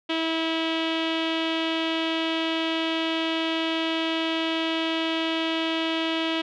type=tone with low-pass filter; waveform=sawtooth; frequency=324.9 Hz; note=E4; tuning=25 cents flat; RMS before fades=-26 dBFS; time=0.09-6.42 s; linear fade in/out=10 ms; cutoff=3200 Hz; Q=4.4; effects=none